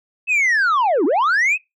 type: linear two-way sweep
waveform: sine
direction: down then up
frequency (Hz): 2637 to 261.6 to 2637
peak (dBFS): -11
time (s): 0.27-1.58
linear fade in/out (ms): 50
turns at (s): 1.05
effects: noise-tail reverb RT60 0.2 s tail -25 dB re dry + tanh soft clip ceiling -13 dBFS